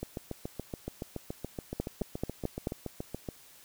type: two click trains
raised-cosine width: 2 ms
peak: -17 / -22 dBFS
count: 5 / 24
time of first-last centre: 1.8-2.671 / 0.03-3.288 s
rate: 4.59 / 7.06 Hz
effects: white hiss -56 dBFS RMS until 3.64 s